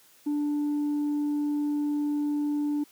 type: tone with tanh clipping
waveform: sine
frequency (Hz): 293.7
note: D4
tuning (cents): 0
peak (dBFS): -25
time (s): 0.26-2.84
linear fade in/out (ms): 10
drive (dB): 1
effects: white hiss -58 dBFS RMS until 2.91 s + high-pass 150 Hz 12 dB/octave